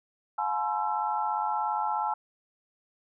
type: tone cluster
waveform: sine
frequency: 712 / 854 / 951 / 1046 / 1337 Hz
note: F5 / G#5 / A#5 / C6 / E6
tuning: +33 / +48 / +34 / -1 / +24 cents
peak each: -37 / -28 / -36 / -37 / -34 dBFS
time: 0.38-2.14 s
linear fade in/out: 5 ms
effects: none